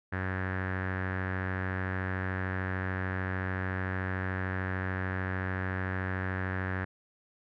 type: tone with low-pass filter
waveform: sawtooth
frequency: 93.5 Hz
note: F#2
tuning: 19 cents sharp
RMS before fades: -33 dBFS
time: 0.12-6.85 s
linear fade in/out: 10 ms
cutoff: 1700 Hz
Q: 6.1
effects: none